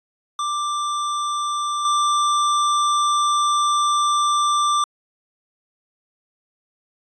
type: tone with level steps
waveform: square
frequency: 1180 Hz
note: D6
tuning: 8 cents sharp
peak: -22 / -17 dBFS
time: 0.39-4.84 s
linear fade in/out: 2 ms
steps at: 1.85 s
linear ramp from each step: 2 ms
effects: resampled to 22050 Hz